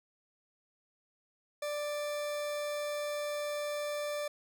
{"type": "tone", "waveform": "40% pulse", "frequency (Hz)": 589, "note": "D5", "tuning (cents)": 5, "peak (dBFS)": -33, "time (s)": [1.62, 4.28], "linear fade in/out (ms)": 5, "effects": []}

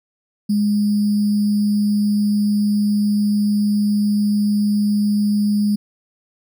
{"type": "tone with sample-and-hold", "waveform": "sine", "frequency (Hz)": 207, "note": "G#3", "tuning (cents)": -5, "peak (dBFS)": -14, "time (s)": [0.49, 5.76], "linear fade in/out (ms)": 10, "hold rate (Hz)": 4900, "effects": []}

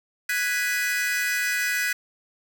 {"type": "chord", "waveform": "45% pulse", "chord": "G# minor seventh", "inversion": "third", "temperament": "equal", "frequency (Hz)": [1480, 1661.2, 1975.5, 2489], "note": ["F#6", "G#6", "B6", "D#7"], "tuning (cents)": [0, 0, 0, 0], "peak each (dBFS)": [-29, -28, -27, -32], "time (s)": [0.29, 1.93], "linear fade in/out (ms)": 5, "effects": []}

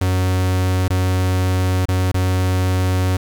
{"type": "tone with dropouts", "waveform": "45% pulse", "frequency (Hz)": 92.5, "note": "F#2", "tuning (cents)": 0, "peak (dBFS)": -15, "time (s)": [0.01, 3.17], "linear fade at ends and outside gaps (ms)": 5, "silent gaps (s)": [[0.881, 0.902], [1.855, 1.885], [2.118, 2.142]], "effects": ["7-bit"]}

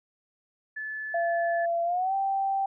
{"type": "tone", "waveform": "sine", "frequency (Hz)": 1733, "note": "A6", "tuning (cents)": -27, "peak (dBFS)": -32, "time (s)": [0.76, 1.66], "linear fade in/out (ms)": 10}
{"type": "tone with pitch glide", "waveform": "sine", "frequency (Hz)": [680, 781.1], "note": ["F5", "G5"], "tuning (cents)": [-46, -6], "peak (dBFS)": -24, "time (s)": [1.14, 2.66], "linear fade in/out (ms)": 5, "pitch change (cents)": 240, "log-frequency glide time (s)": [1.84, 2.14]}
{"effects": []}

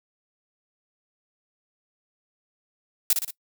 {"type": "noise with echo", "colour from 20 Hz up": "blue", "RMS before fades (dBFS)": -19, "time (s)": [3.1, 3.13], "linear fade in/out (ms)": 2, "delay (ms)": 59, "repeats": 3, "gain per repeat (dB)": -5, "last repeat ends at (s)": 3.307, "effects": ["noise-tail reverb RT60 0.1 s tail -22 dB re dry"]}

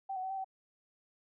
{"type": "tone with pitch steps", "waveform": "sine", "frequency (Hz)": [776, 744, 760, 775, 764], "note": ["G5", "F#5", "F#5", "G5", "G5"], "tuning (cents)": [-18, 9, 46, -20, -45], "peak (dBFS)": -35, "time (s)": [0.09, 0.445], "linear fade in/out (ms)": 10, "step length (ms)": 71, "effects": []}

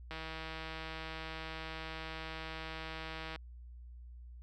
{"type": "click train", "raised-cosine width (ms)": 0.3, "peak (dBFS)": -27, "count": 521, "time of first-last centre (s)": [0.11, 3.36], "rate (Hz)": 160, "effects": ["added 60 Hz sine -48 dBFS peak until 4.42 s"]}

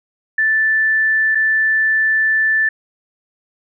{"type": "tone with dropouts", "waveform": "sine", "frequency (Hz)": 1760, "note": "A6", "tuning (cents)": 0, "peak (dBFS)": -12, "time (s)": [0.38, 2.69], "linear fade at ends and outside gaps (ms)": 5, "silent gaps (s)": [1.349, 1.353], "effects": []}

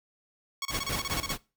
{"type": "tone bursts", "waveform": "10% pulse", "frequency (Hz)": 1108.7, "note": "C#6", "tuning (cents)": 0, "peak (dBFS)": -22, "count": 12, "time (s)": [0.62, 1.323], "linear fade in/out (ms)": 2, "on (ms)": 32, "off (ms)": 29}
{"type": "noise with tremolo", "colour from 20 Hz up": "pink", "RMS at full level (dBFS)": -32, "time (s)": [0.69, 1.38], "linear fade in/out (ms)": 50, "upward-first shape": "square", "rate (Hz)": 4.9, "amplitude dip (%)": 70}
{"effects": ["noise-tail reverb RT60 0.3 s tail -22 dB re dry"]}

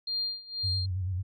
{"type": "tone with tremolo", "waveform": "sine", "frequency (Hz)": 4200, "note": "C8", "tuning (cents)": 6, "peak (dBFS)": -27, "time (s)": [0.07, 0.86], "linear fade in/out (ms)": 5, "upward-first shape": "sine", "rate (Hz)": 2, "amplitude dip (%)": 90}
{"type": "tone with vibrato", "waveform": "sine", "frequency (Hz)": 92.5, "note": "F#2", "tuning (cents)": 0, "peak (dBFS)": -28, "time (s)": [0.63, 1.23], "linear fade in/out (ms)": 20, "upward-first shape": "square", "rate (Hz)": 9.1, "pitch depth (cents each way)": 59}
{"effects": ["tanh soft clip ceiling -18 dBFS"]}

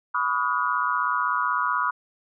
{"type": "tone cluster", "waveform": "sine", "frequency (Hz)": [992, 1137, 1253, 1434], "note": ["B5", "C#6", "D#6", "F6"], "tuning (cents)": [7, 44, 12, 45], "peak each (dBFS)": -27, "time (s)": [0.14, 1.91], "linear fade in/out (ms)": 10, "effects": []}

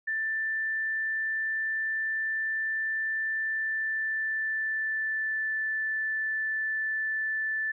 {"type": "tone with pitch glide", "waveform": "sine", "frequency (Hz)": [1770, 1756.8], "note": ["A6", "A6"], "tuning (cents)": [10, -3], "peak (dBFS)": -27, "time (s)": [0.07, 7.72], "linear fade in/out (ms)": 10, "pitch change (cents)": -13, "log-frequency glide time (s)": [3.39, 5.49], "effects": []}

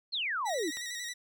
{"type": "exponential sweep", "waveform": "sine", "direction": "down", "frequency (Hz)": [4435, 277.2], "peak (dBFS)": -30, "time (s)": [0.12, 0.71], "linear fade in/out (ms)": 20}
{"type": "tone with vibrato", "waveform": "15% pulse", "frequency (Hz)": 1924, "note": "B6", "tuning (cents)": -46, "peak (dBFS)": -30, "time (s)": [0.45, 1.14], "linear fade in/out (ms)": 20, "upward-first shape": "square", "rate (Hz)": 11, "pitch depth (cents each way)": 40}
{"type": "click", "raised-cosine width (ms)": 0.3, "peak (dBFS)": -30, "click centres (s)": 0.771}
{"effects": []}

